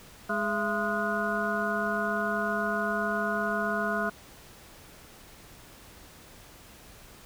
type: harmonic tone with a mistuned harmonic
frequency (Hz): 207.7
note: G#3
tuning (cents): 0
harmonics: 1 / 2 / 3 / 5 / 6 / 7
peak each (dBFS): -33 / -36 / -32 / -36 / -35 / -31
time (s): 0.29-4.1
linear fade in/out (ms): 10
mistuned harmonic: 3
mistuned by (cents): +130
effects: pink hiss -51 dBFS RMS until 7.25 s